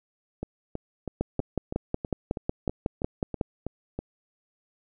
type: two click trains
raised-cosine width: 2 ms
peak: -18 / -12 dBFS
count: 12 / 13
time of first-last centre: 0.43-3.99 / 1.21-3.412 s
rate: 3.09 / 5.45 Hz
effects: none